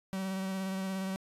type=tone with vibrato; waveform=45% pulse; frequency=190.8 Hz; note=G3; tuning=47 cents flat; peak=-33 dBFS; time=0.13-1.16 s; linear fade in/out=0 ms; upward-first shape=square; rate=17 Hz; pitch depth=15 cents each way; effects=resampled to 32000 Hz